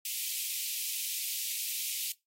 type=high-pass noise; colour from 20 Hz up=white; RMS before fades=-35 dBFS; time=0.05-2.12 s; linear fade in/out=2 ms; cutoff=2300 Hz; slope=48 dB/octave; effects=noise-tail reverb RT60 0.2 s tail -21 dB re dry + AAC 48 kbps